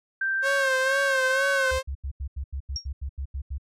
sine tone with pitch glide, 1568 to 1526 Hz, G6 to G6, 0 to -47 cents, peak -23 dBFS, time 0.21-1.71 s, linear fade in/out 5 ms, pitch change -47 cents, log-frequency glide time 1.02-1.53 s
sawtooth tone with vibrato, 538 Hz, C5, 48 cents sharp, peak -20 dBFS, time 0.42-1.83 s, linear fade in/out 50 ms, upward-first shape sine, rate 2.1 Hz, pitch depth 60 cents each way
sine tone bursts, 68.4 Hz, C#2, 23 cents flat, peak -28 dBFS, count 12, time 1.71-3.582 s, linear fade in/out 10 ms, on 79 ms, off 84 ms
sine tone with exponential decay, 5580 Hz, F8, 2 cents flat, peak -24 dBFS, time 2.76-2.87 s, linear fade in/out 1 ms, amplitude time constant 22 ms
effects low-pass 10000 Hz 12 dB/octave

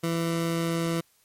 20% pulse tone, 166.7 Hz, E3, 20 cents sharp, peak -20 dBFS, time 0.03-1.01 s, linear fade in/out 10 ms, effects white hiss -64 dBFS RMS until 1.24 s + MP3 64 kbps

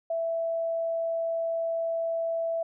sine tone, 662 Hz, E5, 7 cents sharp, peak -26 dBFS, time 0.1-2.63 s, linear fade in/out 5 ms, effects none

